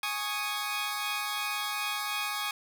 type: chord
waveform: 15% pulse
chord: Ab suspended fourth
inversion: none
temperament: equal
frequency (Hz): 830.6 / 1108.7 / 1244.5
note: Ab5 / Db6 / Eb6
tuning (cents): 0 / 0 / 0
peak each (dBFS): -29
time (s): 0.03-2.51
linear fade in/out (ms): 2
effects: none